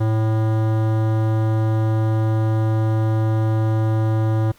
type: tone with hard clipping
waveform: sine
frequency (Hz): 110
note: A2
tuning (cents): 0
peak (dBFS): -18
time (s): 0-4.52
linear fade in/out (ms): 10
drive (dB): 17
effects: pink hiss -53 dBFS RMS until 4.58 s